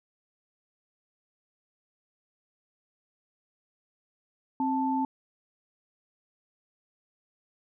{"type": "tone pair together", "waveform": "sine", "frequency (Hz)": [264.5, 880], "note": ["C4", "A5"], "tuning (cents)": [19, 0], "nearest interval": "octave + major sixth", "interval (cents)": 2081, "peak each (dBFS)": [-27, -28], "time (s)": [4.6, 5.05], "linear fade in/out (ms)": 2, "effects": []}